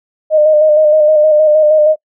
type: tone with vibrato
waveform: sine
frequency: 612 Hz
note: D#5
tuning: 29 cents flat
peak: -5 dBFS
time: 0.3-1.96 s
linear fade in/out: 50 ms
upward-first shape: square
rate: 6.4 Hz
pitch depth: 28 cents each way
effects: noise-tail reverb RT60 0.1 s tail -26 dB re dry